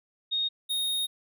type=tone pair in turn; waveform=sine / square; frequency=3718 / 3718 Hz; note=A#7 / A#7; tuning=-5 / -5 cents; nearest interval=unison; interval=0 cents; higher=neither; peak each=-25 / -27 dBFS; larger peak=first; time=0.31-0.49 / 0.69-1.07 s; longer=second; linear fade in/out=20 ms; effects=none